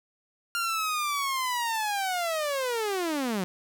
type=linear sweep; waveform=sawtooth; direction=down; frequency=1402 to 174.61 Hz; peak=-23 dBFS; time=0.55-3.44 s; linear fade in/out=0 ms; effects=none